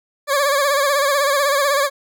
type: tone with vibrato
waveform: 20% pulse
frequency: 564 Hz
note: C#5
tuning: 30 cents sharp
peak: -10 dBFS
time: 0.27-1.9 s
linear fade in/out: 50 ms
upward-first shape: sine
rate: 16 Hz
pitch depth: 73 cents each way
effects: none